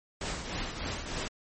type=noise with tremolo; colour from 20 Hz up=pink; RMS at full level=-33 dBFS; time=0.21-1.28 s; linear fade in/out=2 ms; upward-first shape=triangle; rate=3.3 Hz; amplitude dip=60%; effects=MP3 32 kbps